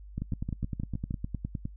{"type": "two click trains", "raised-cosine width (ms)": 5, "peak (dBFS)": [-20, -20], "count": [7, 15], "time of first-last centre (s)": [[0.18, 1.109], [0.22, 1.654]], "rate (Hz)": [6.46, 9.76], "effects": ["noise-tail reverb RT60 0.1 s tail -24 dB re dry", "added 50 Hz sine -44 dBFS peak until 1.76 s"]}